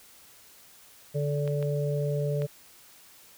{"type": "harmonic tone", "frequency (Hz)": 145.2, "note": "D3", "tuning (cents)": -19, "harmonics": [1, 3, 4], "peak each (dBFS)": [-27, -32, -33], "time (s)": [1.14, 2.47], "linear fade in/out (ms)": 20}
{"type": "clicks", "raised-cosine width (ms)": 0.3, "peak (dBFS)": -26, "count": 3, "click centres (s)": [1.477, 1.627, 2.42]}
{"effects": ["white hiss -54 dBFS RMS until 3.37 s"]}